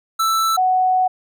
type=tone pair in turn; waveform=square / sine; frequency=1323 / 742.5 Hz; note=E6 / F#5; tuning=+6 / +6 cents; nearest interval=minor seventh; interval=1000 cents; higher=first; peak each=-16 / -13 dBFS; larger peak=second; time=0.19-0.57 / 0.57-1.08 s; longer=second; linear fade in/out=10 ms; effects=none